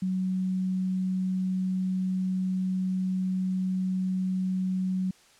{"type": "tone", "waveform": "sine", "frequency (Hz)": 186.3, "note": "F#3", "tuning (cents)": 12, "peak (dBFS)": -25, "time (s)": [0.02, 5.11], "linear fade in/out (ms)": 5, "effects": ["white hiss -58 dBFS RMS until 5.39 s", "low-pass 8000 Hz 12 dB/octave"]}